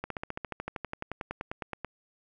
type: slowing click train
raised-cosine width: 0.5 ms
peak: -19 dBFS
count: 22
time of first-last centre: 0.04-1.847 s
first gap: 63 ms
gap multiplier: 1.03
effects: none